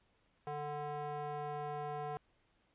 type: tone with band-pass filter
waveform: square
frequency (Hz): 147.7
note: D3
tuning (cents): +10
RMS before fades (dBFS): -41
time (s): 0.47-2.17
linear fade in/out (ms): 0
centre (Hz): 740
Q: 1.9
effects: pink hiss -74 dBFS RMS until 2.74 s + resampled to 8000 Hz